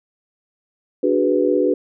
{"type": "chord", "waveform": "sine", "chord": "G# half-diminished seventh", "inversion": "second", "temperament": "equal", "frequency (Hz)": [293.7, 370, 415.3, 493.9], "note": ["D4", "F#4", "G#4", "B4"], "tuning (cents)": [0, 0, 0, 0], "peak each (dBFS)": [-20, -19, -22, -19], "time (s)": [1.03, 1.74], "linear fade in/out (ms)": 5, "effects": []}